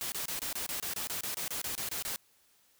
white noise bursts, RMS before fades -36 dBFS, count 16, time 0.01-2.16 s, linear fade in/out 0 ms, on 110 ms, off 26 ms, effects white hiss -67 dBFS RMS until 2.79 s

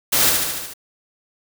white noise with echo, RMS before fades -17 dBFS, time 0.12-0.3 s, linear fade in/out 10 ms, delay 73 ms, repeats 6, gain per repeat -3 dB, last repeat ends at 0.738 s, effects none

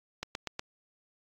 click train, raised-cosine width 0.2 ms, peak -17 dBFS, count 4, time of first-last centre 0.23-0.594 s, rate 8.24 Hz, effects AAC 48 kbps

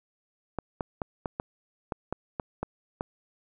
clicks, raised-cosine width 1 ms, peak -16 dBFS, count 10, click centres 0.587 / 0.808 / 1.018 / 1.258 / 1.399 / 1.922 / 2.126 / 2.398 / 2.63 / 3.009 s, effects none

